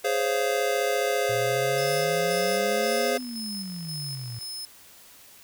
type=chord; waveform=square; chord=Db major seventh; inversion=second; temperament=just; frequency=415.8 / 519.7 / 554.4 / 693 Hz; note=Ab4 / C5 / Db5 / F5; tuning=+2 / -12 / 0 / -14 cents; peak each=-29 / -28 / -32 / -30 dBFS; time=0.04-3.18 s; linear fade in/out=10 ms
type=exponential two-way sweep; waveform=sine; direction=up then down; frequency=115 to 253.8 to 115 Hz; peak=-33 dBFS; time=1.29-4.39 s; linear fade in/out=5 ms; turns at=3.2 s
type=tone with tremolo; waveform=sawtooth; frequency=5200 Hz; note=E8; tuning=24 cents flat; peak=-31 dBFS; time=1.78-4.65 s; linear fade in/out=0 ms; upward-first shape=square; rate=1.9 Hz; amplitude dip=55%
type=click train; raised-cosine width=0.3 ms; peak=-36 dBFS; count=101; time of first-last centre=2.28-4.431 s; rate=46.5 Hz
effects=white hiss -51 dBFS RMS until 5.43 s